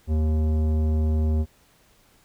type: tone with tanh clipping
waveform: sine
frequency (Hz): 77.78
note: D#2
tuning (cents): 0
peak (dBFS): -21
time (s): 0.07-1.46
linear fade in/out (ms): 50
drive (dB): 14
effects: pink hiss -59 dBFS RMS until 2.24 s